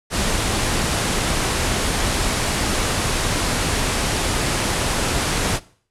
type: low-pass noise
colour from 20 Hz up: pink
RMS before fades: -21 dBFS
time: 0.1-5.6 s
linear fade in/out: 50 ms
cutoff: 11000 Hz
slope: 48 dB/octave
effects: noise-tail reverb RT60 0.5 s tail -20 dB re dry